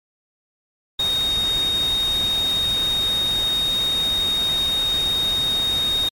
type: tone in noise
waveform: sine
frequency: 3721 Hz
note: A#7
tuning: 4 cents flat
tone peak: -18 dBFS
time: 0.99-6.09 s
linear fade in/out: 5 ms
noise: pink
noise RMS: -31 dBFS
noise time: 0.99-6.09 s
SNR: +10 dB
effects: MP3 64 kbps